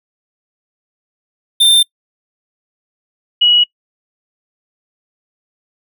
square / sine tone pair in turn, 3591 / 2916 Hz, A7 / F#7, +35 / -26 cents, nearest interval major third, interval 361 cents, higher first, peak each -7 dBFS, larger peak neither, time 1.6-1.83 / 3.41-3.64 s, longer neither, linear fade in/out 10 ms, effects noise-tail reverb RT60 0.1 s tail -25 dB re dry

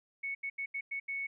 sine tone bursts at uneven times, 2214 Hz, C#7, 3 cents flat, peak -34 dBFS, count 6, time 0.23-0.35 / 0.43-0.5 / 0.58-0.66 / 0.74-0.81 / 0.91-1 / 1.08-1.27 s, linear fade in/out 10 ms, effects none

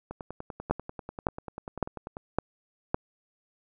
two click trains, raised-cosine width 1 ms, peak -23 / -10 dBFS, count 22 / 5, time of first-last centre 0.11-2.169 / 0.71-2.945 s, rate 10.2 / 1.79 Hz, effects none

